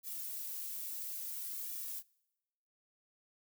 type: noise with flanger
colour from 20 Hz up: violet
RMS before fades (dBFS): -42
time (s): 0.03-2.03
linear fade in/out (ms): 50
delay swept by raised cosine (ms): 1.9 to 3.4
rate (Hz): 0.58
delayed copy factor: -0.85
effects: noise-tail reverb RT60 1.0 s tail -26 dB re dry